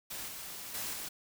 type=noise with level steps; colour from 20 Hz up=white; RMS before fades=-41 / -44 / -38 / -41 dBFS; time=0.1-1.09 s; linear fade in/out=10 ms; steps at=0.28 / 0.74 / 0.93 s; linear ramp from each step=5 ms; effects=none